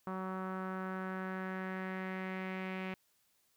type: tone with low-pass filter sweep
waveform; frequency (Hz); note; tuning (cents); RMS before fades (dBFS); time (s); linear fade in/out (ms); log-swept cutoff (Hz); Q
sawtooth; 187.7; F#3; +25; -40; 0.07-2.94; 2; 1200 to 2400; 3.2
effects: white hiss -74 dBFS RMS until 3.56 s